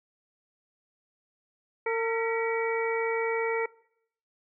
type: harmonic tone with a mistuned harmonic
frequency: 454.7 Hz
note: A#4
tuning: 43 cents flat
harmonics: 1 / 2 / 3 / 4 / 5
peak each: -27 / -33 / -37 / -36 / -35 dBFS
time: 1.86-3.66 s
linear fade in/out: 5 ms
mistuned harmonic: 4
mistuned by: +100 cents
effects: noise-tail reverb RT60 0.7 s tail -22 dB re dry